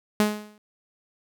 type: tone with exponential decay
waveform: sawtooth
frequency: 210.6 Hz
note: G#3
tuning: 24 cents sharp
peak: -12 dBFS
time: 0.2-0.58 s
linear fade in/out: 0 ms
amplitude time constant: 82 ms
effects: none